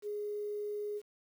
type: tone with quantisation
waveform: sine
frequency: 415.8 Hz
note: G#4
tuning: 2 cents sharp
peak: -35 dBFS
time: 0.02-1.02 s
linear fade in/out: 50 ms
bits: 10
effects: none